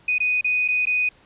sine tone with dropouts, 2489 Hz, D#7, in tune, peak -18 dBFS, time 0.08-1.09 s, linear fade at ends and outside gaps 5 ms, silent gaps 0.183-0.202 / 0.411-0.444 / 0.679-0.685 / 0.855-0.869 s, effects pink hiss -55 dBFS RMS until 1.25 s + resampled to 8000 Hz

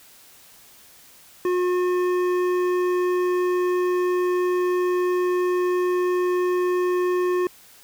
triangle tone with hard clipping, 360.3 Hz, F#4, 46 cents flat, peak -21 dBFS, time 1.45-7.47 s, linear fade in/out 2 ms, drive 15 dB, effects white hiss -50 dBFS RMS until 7.83 s

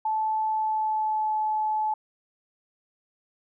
sine tone with pitch glide, 871 to 861.5 Hz, A5 to A5, -18 to -37 cents, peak -23 dBFS, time 0.05-1.94 s, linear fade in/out 5 ms, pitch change -19 cents, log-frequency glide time 0.47-1.36 s, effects none

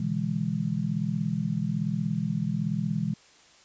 sine chord, E dominant seventh, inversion second, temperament just, 123.61 / 148.33 / 164.81 / 206 Hz, B2 / D3 / E3 / G#3, +2 / +18 / 0 / -14 cents, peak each -33 / -34 / -29 / -30 dBFS, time 0-3.14 s, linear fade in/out 5 ms, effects white hiss -56 dBFS RMS until 3.64 s + resampled to 16000 Hz

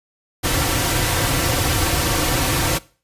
pink noise with comb filter, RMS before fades -19 dBFS, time 0.43-2.79 s, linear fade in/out 20 ms, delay 4.8 ms, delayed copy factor -0.65, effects noise-tail reverb RT60 0.4 s tail -21 dB re dry + resampled to 32000 Hz

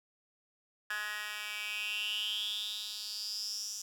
10% pulse tone with high-pass filter sweep, 210 Hz, G#3, 19 cents sharp, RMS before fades -38 dBFS, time 0.9-3.82 s, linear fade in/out 5 ms, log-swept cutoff 1700 to 6100 Hz, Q 8.3, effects none

